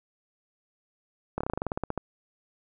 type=slowing click train; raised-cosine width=1 ms; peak=-15 dBFS; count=14; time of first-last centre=1.38-1.977 s; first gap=26 ms; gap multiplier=1.09; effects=none